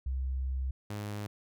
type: tone pair in turn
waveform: sine / sawtooth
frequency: 65.41 / 103.83 Hz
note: C2 / G#2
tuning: 0 / 0 cents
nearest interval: minor sixth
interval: 800 cents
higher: second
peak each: -30 / -32 dBFS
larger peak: first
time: 0.06-0.71 / 0.9-1.27 s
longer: first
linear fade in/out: 5 ms
effects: none